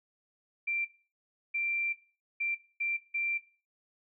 sine tone bursts at uneven times, 2359 Hz, D7, 7 cents sharp, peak -29 dBFS, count 5, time 0.67-0.85 / 1.54-1.93 / 2.4-2.55 / 2.8-2.97 / 3.14-3.38 s, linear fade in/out 10 ms, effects noise-tail reverb RT60 0.4 s tail -17 dB re dry

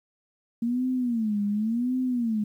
sine tone with vibrato, 228.8 Hz, A#3, 32 cents flat, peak -23 dBFS, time 0.62-2.44 s, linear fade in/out 5 ms, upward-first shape sine, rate 0.91 Hz, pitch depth 200 cents each way, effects 10-bit

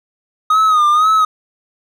triangle tone with vibrato, 1244.5 Hz, D#6, in tune, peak -7 dBFS, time 0.5-1.25 s, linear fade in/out 5 ms, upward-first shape sine, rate 2 Hz, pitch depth 75 cents each way, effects none

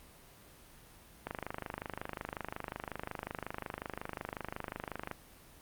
click train, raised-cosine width 0.5 ms, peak -22 dBFS, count 99, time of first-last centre 1.27-5.113 s, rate 25.5 Hz, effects pink hiss -57 dBFS RMS until 5.61 s + Opus 32 kbps

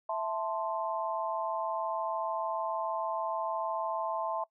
sine chord, A minor, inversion second, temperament equal, 659.3 / 880 / 1046.5 Hz, E5 / A5 / C6, 0 / 0 / 0 cents, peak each -34 / -35 / -36 dBFS, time 0.09-4.44 s, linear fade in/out 5 ms, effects noise-tail reverb RT60 0.1 s tail -21 dB re dry

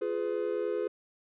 triangle chord, F diminished, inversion none, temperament just, 349.2 / 419.1 / 502.9 Hz, F4 / Ab4 / Cb5, 0 / +16 / +31 cents, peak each -33 / -30 / -32 dBFS, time 0.01-0.88 s, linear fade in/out 10 ms, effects resampled to 8000 Hz

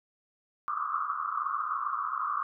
white band-pass noise, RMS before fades -32 dBFS, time 0.68-2.43 s, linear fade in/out 0 ms, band 1100 to 1300 Hz, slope 96 dB/octave, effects none

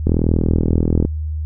click train, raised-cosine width 3 ms, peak -3 dBFS, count 41, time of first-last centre 0.07-1.05 s, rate 40.8 Hz, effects added 77 Hz sine -20 dBFS peak until 1.45 s

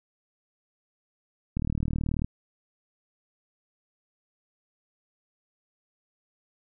click train, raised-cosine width 5 ms, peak -16 dBFS, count 27, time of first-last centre 1.57-2.245 s, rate 38.5 Hz, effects none

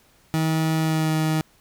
30% pulse tone with pitch glide, 159.3 to 157.11 Hz, D#3 to D#3, +41 to +17 cents, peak -17 dBFS, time 0.34-1.41 s, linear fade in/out 0 ms, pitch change -24 cents, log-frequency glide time 0.8-1.12 s, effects pink hiss -58 dBFS RMS until 1.6 s

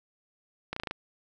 slowing click train, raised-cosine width 0.3 ms, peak -17 dBFS, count 6, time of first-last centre 0.73-0.911 s, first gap 34 ms, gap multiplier 1.03, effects none

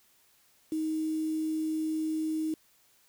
sine tone with quantisation, 314.3 Hz, D#4, 18 cents sharp, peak -28 dBFS, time 0.72-2.54 s, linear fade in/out 2 ms, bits 8, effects white hiss -65 dBFS RMS until 3.08 s

